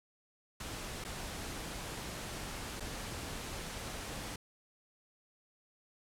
pink noise with dropouts, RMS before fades -42 dBFS, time 0.6-4.36 s, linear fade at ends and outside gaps 5 ms, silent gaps 1.041-1.048 / 2.799-2.804 s, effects low-pass 11000 Hz 12 dB/octave

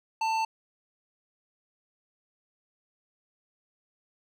sine tone with hard clipping, 890 Hz, A5, 20 cents sharp, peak -27 dBFS, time 0.21-0.45 s, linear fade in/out 5 ms, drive 12 dB, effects none

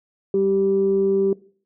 sine tone pair together, 195.77 / 390.3 Hz, G3 / G4, -2 / -8 cents, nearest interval octave, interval 1194 cents, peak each -24 / -16 dBFS, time 0.34-1.33 s, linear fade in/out 2 ms, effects noise-tail reverb RT60 0.5 s tail -21 dB re dry + tanh soft clip ceiling -9 dBFS

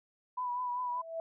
sine tone with vibrato, 987.8 Hz, B5, in tune, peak -32 dBFS, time 0.37-1.02 s, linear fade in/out 10 ms, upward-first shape triangle, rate 5.1 Hz, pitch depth 37 cents each way
sine tone with exponential growth, 657 Hz, E5, 6 cents flat, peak -32 dBFS, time 0.76-1.2 s, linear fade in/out 1 ms, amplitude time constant 95 ms
effects none

